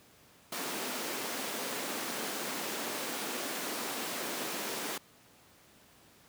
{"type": "high-pass noise", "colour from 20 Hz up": "pink", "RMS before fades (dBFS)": -37, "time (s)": [0.52, 4.98], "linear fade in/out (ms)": 5, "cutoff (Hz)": 220, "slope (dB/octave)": 24, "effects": ["pink hiss -60 dBFS RMS until 6.28 s", "high-pass 100 Hz 12 dB/octave"]}